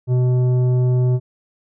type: tone with tanh clipping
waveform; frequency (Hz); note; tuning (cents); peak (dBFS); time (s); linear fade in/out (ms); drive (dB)
triangle; 125.5; B2; +28; -15; 0.07-1.2; 50; 14
effects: none